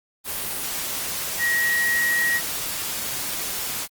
sine tone in noise, 1900 Hz, A#6, 33 cents sharp, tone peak -19 dBFS, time 1.38-2.41 s, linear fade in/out 50 ms, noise white, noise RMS -28 dBFS, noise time 0.24-3.88 s, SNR +6 dB, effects Opus 32 kbps

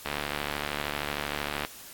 click train, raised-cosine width 0.3 ms, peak -13 dBFS, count 117, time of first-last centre 0.06-1.649 s, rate 73 Hz, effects white hiss -46 dBFS RMS until 1.93 s + AAC 64 kbps

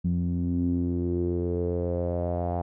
sawtooth tone with low-pass filter sweep, 87.31 Hz, F2, in tune, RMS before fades -27 dBFS, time 0.04-2.62 s, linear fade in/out 10 ms, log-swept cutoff 190 to 740 Hz, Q 5.8, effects none

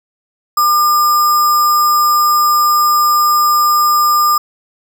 sine tone with sample-and-hold, 1202 Hz, D6, 40 cents sharp, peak -8 dBFS, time 0.57-4.38 s, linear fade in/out 5 ms, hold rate 6300 Hz, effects none

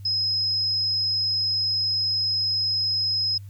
sine tone, 5110 Hz, D#8, 45 cents sharp, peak -21 dBFS, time 0.05-3.38 s, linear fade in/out 5 ms, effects added 99 Hz sine -37 dBFS peak until 3.49 s + white hiss -61 dBFS RMS until 3.49 s

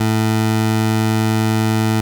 20% pulse tone, 110 Hz, A2, in tune, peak -9 dBFS, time 0-2.01 s, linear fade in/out 5 ms, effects none

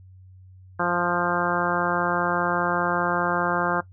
harmonic tone, 175 Hz, F3, 4 cents sharp, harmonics 1 / 2 / 3 / 4 / 5 / 6 / 7 / 8 / 9, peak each -30 / -30 / -30 / -30 / -30 / -30 / -30 / -30 / -30 dBFS, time 0.79-3.81 s, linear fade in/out 10 ms, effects noise-tail reverb RT60 0.1 s tail -17 dB re dry + added 93 Hz sine -45 dBFS peak until 3.92 s

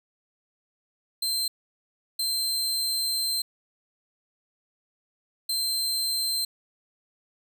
sawtooth tone bursts at uneven times, 4124 Hz, C8, 26 cents flat, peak -22 dBFS, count 3, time 1.22-1.48 / 2.19-3.42 / 5.49-6.45 s, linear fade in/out 5 ms, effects none

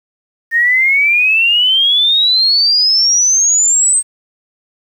sine exponential sweep, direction up, 1825 to 8410 Hz, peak -8 dBFS, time 0.51-4.03 s, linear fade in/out 50 ms, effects 7-bit

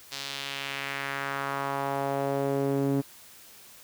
sawtooth tone with band-pass filter sweep, 138.59 Hz, C#3, in tune, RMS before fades -30 dBFS, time 0.11-3.02 s, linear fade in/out 20 ms, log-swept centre 4600 to 290 Hz, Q 1.7, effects white hiss -51 dBFS RMS until 3.83 s

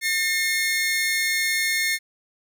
sawtooth tone pair together, 1808 / 2150 Hz, A6 / C7, +47 / +47 cents, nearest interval minor third, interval 300 cents, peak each -22 / -19 dBFS, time 0.01-1.99 s, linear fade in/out 50 ms, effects none

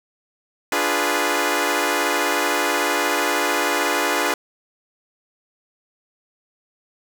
10% pulse chord, D diminished seventh, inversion none, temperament equal, 293.7 / 349.2 / 415.3 / 493.9 Hz, D4 / F4 / Ab4 / Cb5, 0 / 0 / 0 / 0 cents, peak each -16 dBFS, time 0.72-4.34 s, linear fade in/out 2 ms, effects none

